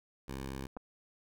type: tone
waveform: 10% pulse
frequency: 67 Hz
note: C2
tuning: 42 cents sharp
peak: -31 dBFS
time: 0.28-0.67 s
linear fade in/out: 5 ms
type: clicks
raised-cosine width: 1 ms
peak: -29 / -31 dBFS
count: 2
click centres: 0.767 / 0.771 s
effects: none